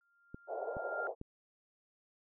sine tone with exponential growth, 1396.9 Hz, F6, in tune, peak -35 dBFS, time 0.01-1.07 s, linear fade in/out 1 ms, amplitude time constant 230 ms
clicks, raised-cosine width 3 ms, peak -31 dBFS, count 3, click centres 0.345 / 0.768 / 1.214 s
white band-pass noise, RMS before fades -40 dBFS, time 0.47-1.15 s, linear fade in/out 50 ms, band 430 to 740 Hz, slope 48 dB/octave
effects none

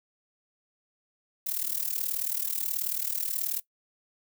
violet noise with amplitude modulation, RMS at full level -27 dBFS, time 1.46-3.6 s, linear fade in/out 10 ms, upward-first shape sine, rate 38.5 Hz, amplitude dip 85%, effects noise-tail reverb RT60 0.1 s tail -18 dB re dry

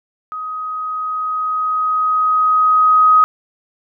sine tone with level ramp, 1258 Hz, D#6, 19 cents sharp, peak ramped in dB -23 to -6 dBFS, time 0.32-3.24 s, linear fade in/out 0 ms, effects none

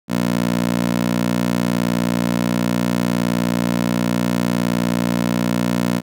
15% pulse tone with high-pass filter, 59.3 Hz, A#1, 30 cents sharp, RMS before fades -19 dBFS, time 0.08-6.02 s, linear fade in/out 50 ms, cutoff 210 Hz, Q 1.6, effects none

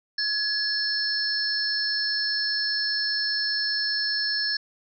sine tone cluster, 1690 / 4325 / 5290 Hz, G#6 / C#8 / E8, +30 / -43 / +5 cents, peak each -29 / -29 / -26 dBFS, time 0.18-4.57 s, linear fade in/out 5 ms, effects none

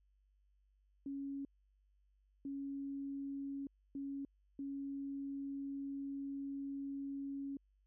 sine tone bursts at uneven times, 277.2 Hz, C#4, in tune, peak -40 dBFS, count 4, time 1.06-1.45 / 2.45-3.67 / 3.95-4.25 / 4.59-7.57 s, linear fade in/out 2 ms, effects added 49 Hz sine -70 dBFS peak until 7.86 s

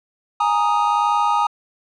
triangle chord, Ab suspended second, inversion none, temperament equal, 830.6 / 932.3 / 1244.5 Hz, Ab5 / Bb5 / Eb6, 0 / 0 / 0 cents, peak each -18 dBFS, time 0.4-1.47 s, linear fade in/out 5 ms, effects resampled to 22050 Hz

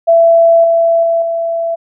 sine tone with level steps, 668 Hz, E5, 23 cents sharp, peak -4 / -7 / -9 / -13 dBFS, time 0.07-1.76 s, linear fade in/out 20 ms, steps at 0.64 / 1.03 / 1.22 s, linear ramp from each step 2 ms, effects none

